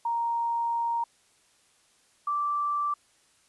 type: tone pair in turn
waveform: sine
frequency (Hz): 933 / 1169.4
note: A#5 / D6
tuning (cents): +1 / -8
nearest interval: major third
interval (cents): 391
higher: second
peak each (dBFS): -25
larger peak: neither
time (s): 0.05-1.04 / 2.27-2.94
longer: first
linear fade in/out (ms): 5
effects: white hiss -64 dBFS RMS until 3.48 s + resampled to 24000 Hz